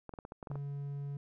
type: clicks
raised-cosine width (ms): 1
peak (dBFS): -30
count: 9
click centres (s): 0.093 / 0.138 / 0.188 / 0.251 / 0.321 / 0.428 / 0.472 / 0.515 / 0.556
type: tone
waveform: triangle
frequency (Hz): 141.6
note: C#3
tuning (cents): +37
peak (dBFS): -35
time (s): 0.5-1.17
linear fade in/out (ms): 2
effects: none